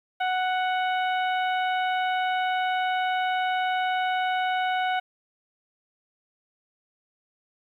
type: harmonic tone with a mistuned harmonic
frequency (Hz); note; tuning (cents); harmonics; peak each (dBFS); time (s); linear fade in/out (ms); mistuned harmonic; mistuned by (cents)
740; F#5; 0; 1 / 2 / 3 / 4 / 5; -24 / -30 / -35 / -37 / -42; 0.2-5; 10; 5; +17
effects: 10-bit